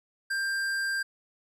triangle tone with hard clipping, 1587 Hz, G6, 21 cents sharp, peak -29 dBFS, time 0.3-1.03 s, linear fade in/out 10 ms, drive 16 dB, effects none

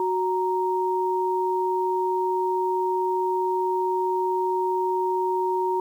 sine tone pair together, 370 / 932.3 Hz, F#4 / A#5, 0 / 0 cents, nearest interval octave + major third, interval 1600 cents, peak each -24 dBFS, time 0-5.8 s, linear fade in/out 2 ms, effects 9-bit

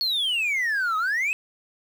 sine exponential two-way sweep, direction down then up, 4435 to 1244.5 to 2628 Hz, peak -19 dBFS, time 0.01-1.33 s, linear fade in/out 0 ms, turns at 0.97 s, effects tanh soft clip ceiling -21 dBFS + 8-bit

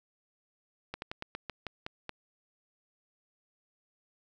slowing click train, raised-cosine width 0.3 ms, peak -21 dBFS, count 9, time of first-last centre 0.94-2.093 s, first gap 81 ms, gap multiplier 1.16, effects none

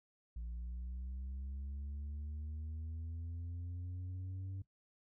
sine linear sweep, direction up, 56.9 to 96.3 Hz, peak -38 dBFS, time 0.36-4.62 s, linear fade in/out 5 ms, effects noise-tail reverb RT60 0.1 s tail -18 dB re dry + tanh soft clip ceiling -40 dBFS

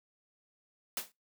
white noise with exponential decay, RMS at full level -31 dBFS, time 0.97-1.12 s, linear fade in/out 2 ms, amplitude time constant 31 ms, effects noise-tail reverb RT60 0.2 s tail -22 dB re dry + high-pass 150 Hz 12 dB/octave

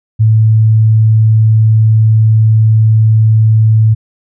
sine tone, 110 Hz, A2, in tune, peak -4 dBFS, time 0.19-3.95 s, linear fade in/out 20 ms, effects none

